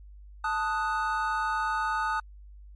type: chord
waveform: triangle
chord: D# diminished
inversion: second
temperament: equal with one note detuned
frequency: 880 / 1248.1 / 1480 Hz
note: A5 / D#6 / F#6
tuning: 0 / +5 / 0 cents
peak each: -28 / -28 / -30 dBFS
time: 0.44-2.2 s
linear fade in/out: 5 ms
effects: added 50 Hz sine -45 dBFS peak until 2.75 s + MP3 48 kbps